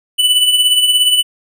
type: tone with tremolo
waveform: square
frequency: 2979 Hz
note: F#7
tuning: 11 cents sharp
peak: -7 dBFS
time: 0.18-1.23 s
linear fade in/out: 20 ms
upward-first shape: triangle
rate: 17 Hz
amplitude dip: 60%
effects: none